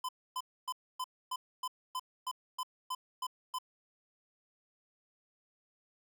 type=tone bursts; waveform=square; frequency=1018 Hz; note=C6; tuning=48 cents flat; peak=-35 dBFS; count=12; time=0.04-3.586 s; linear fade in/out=5 ms; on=48 ms; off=270 ms; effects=none